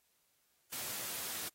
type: high-pass noise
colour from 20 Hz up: white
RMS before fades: -41 dBFS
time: 0.72-1.49 s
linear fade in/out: 10 ms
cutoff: 100 Hz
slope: 12 dB/octave
effects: white hiss -75 dBFS RMS until 1.54 s + AAC 48 kbps